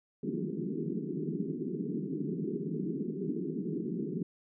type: band-pass noise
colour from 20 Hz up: pink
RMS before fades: -35 dBFS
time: 0.23-4.23 s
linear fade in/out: 5 ms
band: 150 to 420 Hz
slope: 96 dB/octave
effects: none